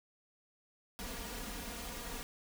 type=noise with comb filter; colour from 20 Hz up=pink; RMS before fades=-43 dBFS; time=0.99-2.23 s; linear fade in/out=0 ms; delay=4.2 ms; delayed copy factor=+1; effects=none